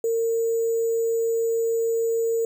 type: tone with sample-and-hold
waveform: sine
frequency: 456.7 Hz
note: A#4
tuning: 36 cents flat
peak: -20 dBFS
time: 0.04-2.45 s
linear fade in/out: 2 ms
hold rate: 7350 Hz
effects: none